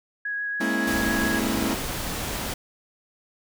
sine tone with vibrato, 1661.2 Hz, G#6, in tune, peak -26 dBFS, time 0.25-1.39 s, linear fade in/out 5 ms, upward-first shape sine, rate 7.1 Hz, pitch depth 10 cents each way
40% pulse chord, A# half-diminished seventh, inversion third, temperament equal with one note detuned, 207.7 / 233.1 / 272.1 / 329.6 Hz, G#3 / A#3 / C#4 / E4, 0 / 0 / -32 / 0 cents, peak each -29 dBFS, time 0.6-1.75 s, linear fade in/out 10 ms
pink noise, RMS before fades -30 dBFS, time 0.87-2.54 s, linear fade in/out 5 ms
effects none

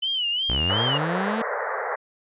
sine tone with vibrato, 2996 Hz, F#7, 21 cents sharp, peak -22 dBFS, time 0.02-0.98 s, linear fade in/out 10 ms, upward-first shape sine, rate 2.8 Hz, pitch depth 120 cents each way
sawtooth linear sweep, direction up, 55.1 to 230 Hz, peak -21 dBFS, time 0.49-1.42 s, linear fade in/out 5 ms
pink band-pass noise, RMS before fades -28 dBFS, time 0.69-1.96 s, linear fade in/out 10 ms, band 430 to 2000 Hz, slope 96 dB/octave
effects resampled to 8000 Hz

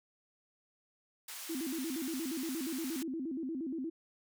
white band-pass noise, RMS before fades -45 dBFS, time 1.28-3.03 s, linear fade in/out 5 ms, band 880 to 16000 Hz, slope 12 dB/octave
sine tone with vibrato, 292.2 Hz, D4, 9 cents flat, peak -35 dBFS, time 1.49-3.9 s, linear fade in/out 10 ms, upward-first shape square, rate 8.5 Hz, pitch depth 200 cents each way
effects none

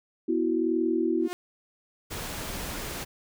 sine chord, B suspended fourth, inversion none, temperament just, 246.9 / 329.3 / 370.4 Hz, B3 / E4 / F#4, 0 / -2 / +2 cents, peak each -30 / -25 / -28 dBFS, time 0.28-1.28 s, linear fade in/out 10 ms
sawtooth tone with exponential growth, 357.1 Hz, F4, 39 cents sharp, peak -25 dBFS, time 1.18-1.33 s, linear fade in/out 0 ms, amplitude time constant 31 ms
pink noise, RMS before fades -35 dBFS, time 2.1-3.05 s, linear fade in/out 20 ms
effects none

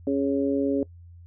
harmonic tone, 138.59 Hz, C#3, in tune, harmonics 2 / 3 / 4, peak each -23 / -27 / -29 dBFS, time 0.07-0.83 s, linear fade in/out 2 ms, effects noise-tail reverb RT60 0.1 s tail -22 dB re dry + added 86 Hz sine -44 dBFS peak until 1.26 s

